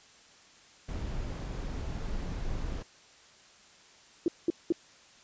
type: noise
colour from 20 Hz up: brown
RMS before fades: -35 dBFS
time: 0.88-2.83 s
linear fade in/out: 10 ms
type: tone bursts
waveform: sine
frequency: 338.4 Hz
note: E4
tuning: 45 cents sharp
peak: -22 dBFS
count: 3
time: 4.26-4.723 s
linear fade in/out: 2 ms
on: 21 ms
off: 200 ms
effects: white hiss -57 dBFS RMS until 5.23 s + resampled to 16000 Hz